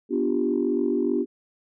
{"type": "chord", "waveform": "sine", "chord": "G dominant seventh", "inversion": "first", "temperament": "equal", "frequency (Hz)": [246.9, 293.7, 349.2, 392], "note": ["B3", "D4", "F4", "G4"], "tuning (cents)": [0, 0, 0, 0], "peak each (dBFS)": -26, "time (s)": [0.09, 1.26], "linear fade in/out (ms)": 50, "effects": ["tanh soft clip ceiling -11 dBFS"]}